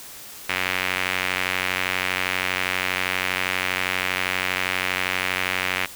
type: tone with band-pass filter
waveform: sawtooth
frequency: 92.5 Hz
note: F#2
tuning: in tune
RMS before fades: -25 dBFS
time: 0.49-5.86 s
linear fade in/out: 5 ms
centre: 2300 Hz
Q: 2.2
effects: white hiss -40 dBFS RMS until 5.95 s